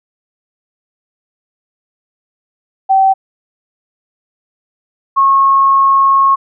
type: tone pair in turn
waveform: sine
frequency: 771 / 1090.4 Hz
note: G5 / C#6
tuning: -29 / -29 cents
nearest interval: tritone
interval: 600 cents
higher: second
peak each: -6 dBFS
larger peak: neither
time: 2.89-3.14 / 5.16-6.36 s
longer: second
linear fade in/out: 20 ms
effects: none